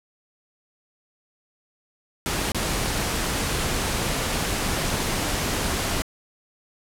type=noise with dropouts; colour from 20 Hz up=pink; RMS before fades=-25 dBFS; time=2.26-6.02 s; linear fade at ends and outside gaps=0 ms; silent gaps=2.519-2.546 s; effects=low-pass 12000 Hz 12 dB/octave